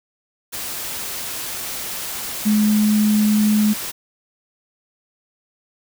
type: tone in noise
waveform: sine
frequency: 211.9 Hz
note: G#3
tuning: 35 cents sharp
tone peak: -13 dBFS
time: 2.45-3.74 s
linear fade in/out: 20 ms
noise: white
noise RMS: -28 dBFS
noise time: 0.52-3.92 s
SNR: +12 dB
effects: none